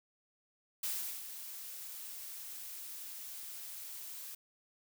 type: noise with ADSR envelope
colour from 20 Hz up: blue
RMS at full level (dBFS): -36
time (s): 0.83-4.35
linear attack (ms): 6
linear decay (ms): 380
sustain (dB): -10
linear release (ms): 4
effects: none